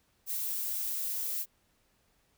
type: noise with high-pass filter sweep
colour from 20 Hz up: violet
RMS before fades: -34 dBFS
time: 0.26-1.46 s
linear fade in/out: 50 ms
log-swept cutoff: 360 to 550 Hz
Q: 9.5
effects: pink hiss -71 dBFS RMS until 2.37 s